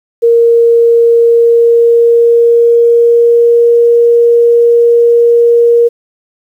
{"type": "tone with pitch glide", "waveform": "sine", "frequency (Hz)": [466.2, 470.8], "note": ["A#4", "A#4"], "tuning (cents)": [0, 17], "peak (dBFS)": -3, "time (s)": [0.22, 5.89], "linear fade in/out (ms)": 20, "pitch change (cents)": 17, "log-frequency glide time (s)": [1.22, 3.68], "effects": ["7-bit"]}